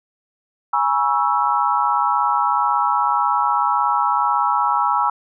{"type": "chord", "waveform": "sine", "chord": "C# minor seventh", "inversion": "second", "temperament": "equal with one note detuned", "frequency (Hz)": [830.6, 966.9, 1108.7, 1318.5], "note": ["G#5", "B5", "C#6", "E6"], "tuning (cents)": [0, -37, 0, 0], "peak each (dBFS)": [-21, -20, -23, -20], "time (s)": [0.73, 5.1], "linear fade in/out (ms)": 5, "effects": []}